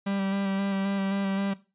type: tone with vibrato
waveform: 45% pulse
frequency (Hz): 196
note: G3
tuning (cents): 0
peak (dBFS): -26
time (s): 0.06-1.54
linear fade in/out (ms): 10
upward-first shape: square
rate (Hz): 3.8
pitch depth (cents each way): 16
effects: noise-tail reverb RT60 0.3 s tail -18 dB re dry + resampled to 8000 Hz